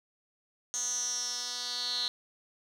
10% pulse tone with band-pass filter sweep, 245.2 Hz, B3, 12 cents flat, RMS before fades -34 dBFS, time 0.74-2.08 s, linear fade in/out 0 ms, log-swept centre 6500 to 4100 Hz, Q 10, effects none

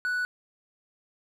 triangle tone, 1480 Hz, F#6, in tune, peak -24 dBFS, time 0.05-0.25 s, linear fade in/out 0 ms, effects none

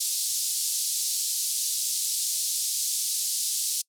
white band-pass noise, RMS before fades -28 dBFS, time 0-3.82 s, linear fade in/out 10 ms, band 4200 to 11000 Hz, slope 24 dB/octave, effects noise-tail reverb RT60 0.1 s tail -25 dB re dry

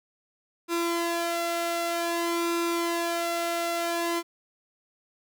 sawtooth tone with flanger, 339.9 Hz, F4, 47 cents flat, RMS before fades -28 dBFS, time 0.68-4.23 s, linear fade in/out 50 ms, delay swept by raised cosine 0.8 to 1.56 ms, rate 0.53 Hz, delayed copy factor +0.6, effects none

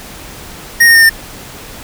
square tone with pitch steps, 1865 / 1844.6 / 1824.5 / 1804.6 Hz, A#6 / A#6 / A#6 / A6, 0 / -19 / -38 / +43 cents, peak -4 dBFS, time 0.8-1.096 s, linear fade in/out 10 ms, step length 74 ms, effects pink hiss -31 dBFS RMS until 1.83 s

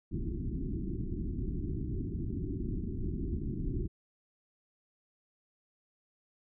pink low-pass noise, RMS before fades -35 dBFS, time 0.11-3.88 s, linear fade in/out 20 ms, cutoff 380 Hz, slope 96 dB/octave, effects none

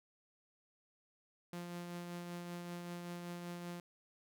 sawtooth tone with tremolo, 174.4 Hz, F3, 2 cents flat, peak -38 dBFS, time 1.53-3.8 s, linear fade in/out 2 ms, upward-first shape triangle, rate 5.2 Hz, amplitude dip 35%, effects none

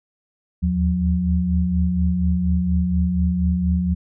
sine tone cluster, 75.1 / 79.3 / 179.6 Hz, D2 / D#2 / F3, +39 / +33 / +49 cents, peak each -25 / -21 / -19 dBFS, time 0.62-3.95 s, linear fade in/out 20 ms, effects none

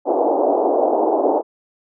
white band-pass noise, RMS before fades -17 dBFS, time 0.05-1.43 s, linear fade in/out 50 ms, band 290 to 820 Hz, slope 48 dB/octave, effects none

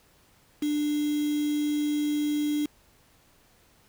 sine tone with quantisation, 296.6 Hz, D4, 17 cents sharp, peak -24 dBFS, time 0.62-2.66 s, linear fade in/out 5 ms, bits 6, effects pink hiss -61 dBFS RMS until 3.88 s

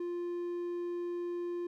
triangle tone, 349.2 Hz, F4, in tune, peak -32 dBFS, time 0-1.67 s, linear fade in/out 5 ms, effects none

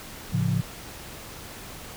sine chord, A augmented, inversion none, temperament equal, 110 / 138.59 / 174.61 Hz, A2 / C#3 / E#3, 0 / 0 / 0 cents, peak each -26 dBFS, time 0.32-0.62 s, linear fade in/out 20 ms, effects pink hiss -41 dBFS RMS until 1.96 s

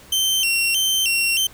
sawtooth tone with vibrato, 2915 Hz, F#7, 26 cents flat, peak -14 dBFS, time 0.12-1.47 s, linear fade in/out 5 ms, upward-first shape square, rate 1.6 Hz, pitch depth 110 cents each way, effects pink hiss -46 dBFS RMS until 1.53 s

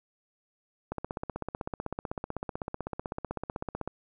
click train, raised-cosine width 1 ms, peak -19 dBFS, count 48, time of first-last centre 0.92-3.876 s, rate 15.9 Hz, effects none

